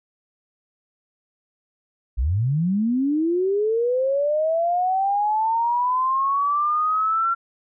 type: linear sweep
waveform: sine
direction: up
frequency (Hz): 51.91 to 1370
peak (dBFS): -18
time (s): 2.17-7.35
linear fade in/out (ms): 20
effects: none